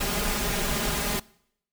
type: noise with comb filter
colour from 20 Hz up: pink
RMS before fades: -27 dBFS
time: 0-1.2 s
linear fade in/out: 10 ms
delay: 4.9 ms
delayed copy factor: +0.95
effects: noise-tail reverb RT60 0.7 s tail -23 dB re dry